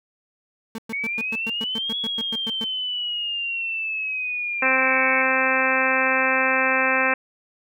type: tone bursts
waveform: 35% pulse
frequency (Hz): 224.1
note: A3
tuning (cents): +32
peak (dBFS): -27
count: 14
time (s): 0.75-2.642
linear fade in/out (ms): 2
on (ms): 33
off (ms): 110
type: exponential two-way sweep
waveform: sine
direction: up then down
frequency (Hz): 2203 to 3365 to 2203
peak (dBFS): -24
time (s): 0.93-5.22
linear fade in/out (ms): 2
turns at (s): 1.97
type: harmonic tone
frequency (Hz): 261.7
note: C4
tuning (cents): 0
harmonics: 1 / 2 / 3 / 4 / 5 / 6 / 7 / 8 / 9 / 10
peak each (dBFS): -30 / -26 / -29 / -27 / -29 / -25 / -25 / -30 / -26 / -26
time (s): 4.62-7.14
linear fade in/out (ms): 5
effects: none